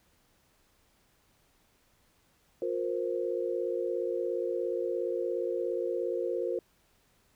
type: chord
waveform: sine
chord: F suspended fourth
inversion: none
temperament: equal with one note detuned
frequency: 356.8 / 466.2 / 523.3 Hz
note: F4 / Bb4 / C5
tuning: +37 / 0 / 0 cents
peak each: -33 / -33 / -34 dBFS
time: 2.62-6.59 s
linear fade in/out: 2 ms
effects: pink hiss -68 dBFS RMS until 7.35 s